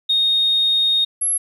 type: tone pair in turn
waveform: sine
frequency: 3710 / 11117 Hz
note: A#7 / F9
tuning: -9 / -9 cents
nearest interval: octave + perfect fifth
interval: 1900 cents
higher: second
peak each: -13 / -16 dBFS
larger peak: first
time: 0.09-1.05 / 1.21-1.38 s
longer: first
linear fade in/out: 10 ms
effects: tanh soft clip ceiling -9 dBFS + 9-bit